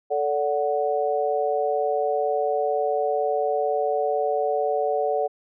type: chord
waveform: sine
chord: D major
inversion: second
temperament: equal with one note detuned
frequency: 440 / 577.9 / 740 Hz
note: A4 / D5 / F#5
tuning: 0 / -28 / 0 cents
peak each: -25 dBFS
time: 0.1-5.28 s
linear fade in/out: 20 ms
effects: none